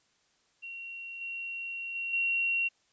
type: tone with level steps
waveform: sine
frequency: 2742 Hz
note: F7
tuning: 32 cents flat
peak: -39 / -35 / -32 / -26 dBFS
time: 0.62-2.69 s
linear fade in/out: 20 ms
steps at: 1.21 / 1.95 / 2.13 s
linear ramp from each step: 5 ms
effects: white hiss -70 dBFS RMS until 2.92 s + resampled to 16000 Hz